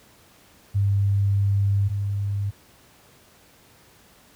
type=tone pair in turn; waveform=sine; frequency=99.7 / 100.57 Hz; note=G2 / G2; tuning=+30 / +45 cents; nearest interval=unison; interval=15 cents; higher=second; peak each=-17 / -22 dBFS; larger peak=first; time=0.74-1.89 / 1.89-2.51 s; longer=first; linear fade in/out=20 ms; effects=pink hiss -54 dBFS RMS until 4.35 s + high-pass 60 Hz 12 dB/octave